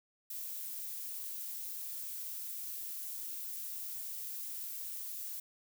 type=noise; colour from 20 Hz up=violet; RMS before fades=-42 dBFS; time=0.3-5.4 s; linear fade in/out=5 ms; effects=none